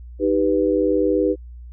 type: chord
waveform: sine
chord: Eb augmented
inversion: none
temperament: equal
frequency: 311.1 / 392 / 493.9 Hz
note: Eb4 / G4 / B4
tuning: 0 / 0 / 0 cents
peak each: -20 dBFS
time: 0.19-1.36 s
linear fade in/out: 50 ms
effects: added 60 Hz sine -35 dBFS peak until 1.72 s